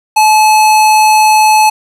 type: tone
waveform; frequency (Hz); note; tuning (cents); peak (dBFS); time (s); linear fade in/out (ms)
square; 861; A5; -38; -5; 0.16-1.7; 10
effects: resampled to 32000 Hz + 7-bit